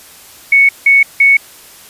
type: tone bursts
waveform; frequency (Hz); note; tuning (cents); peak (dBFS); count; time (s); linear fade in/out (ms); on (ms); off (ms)
sine; 2217; C#7; 0; -4; 3; 0.52-1.37; 5; 170; 170
effects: white hiss -38 dBFS RMS until 1.89 s + resampled to 32000 Hz